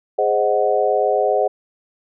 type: chord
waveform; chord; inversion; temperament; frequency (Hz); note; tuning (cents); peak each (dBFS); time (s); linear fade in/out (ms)
sine; Ab dominant seventh; none; equal; 415.3 / 523.3 / 622.3 / 740; Ab4 / C5 / Eb5 / Gb5; 0 / 0 / 0 / 0; -20; 0.18-1.48; 10
effects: none